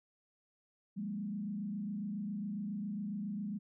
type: tone with frequency modulation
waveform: sine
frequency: 204.2 Hz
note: G#3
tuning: 29 cents flat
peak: -36 dBFS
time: 0.96-3.59 s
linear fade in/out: 20 ms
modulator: 27.3 Hz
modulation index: 0.86
effects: none